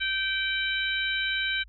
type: harmonic tone with a mistuned harmonic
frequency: 777 Hz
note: G5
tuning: 16 cents flat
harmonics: 2 / 3 / 4 / 5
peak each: -29 / -31 / -32 / -33 dBFS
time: 0-1.64 s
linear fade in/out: 20 ms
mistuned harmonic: 4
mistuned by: -23 cents
effects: added 51 Hz sine -48 dBFS peak until 1.68 s